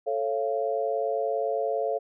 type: chord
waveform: sine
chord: A augmented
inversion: none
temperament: just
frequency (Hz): 440 / 550 / 687.5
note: A4 / C#5 / E#5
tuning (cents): 0 / -14 / -27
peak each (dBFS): -29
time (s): 0.06-1.99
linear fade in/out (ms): 20
effects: none